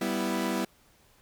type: chord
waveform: sawtooth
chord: E minor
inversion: first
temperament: equal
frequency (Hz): 196 / 246.9 / 329.6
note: G3 / B3 / E4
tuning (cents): 0 / 0 / 0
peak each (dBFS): -28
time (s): 0.01-0.65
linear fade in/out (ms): 5
effects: pink hiss -62 dBFS RMS until 1.21 s